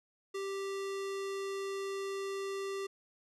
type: tone with low-pass filter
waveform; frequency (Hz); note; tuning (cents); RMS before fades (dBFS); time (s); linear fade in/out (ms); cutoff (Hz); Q
square; 392; G4; 0; -38; 0.34-2.87; 10; 8700; 0.81
effects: none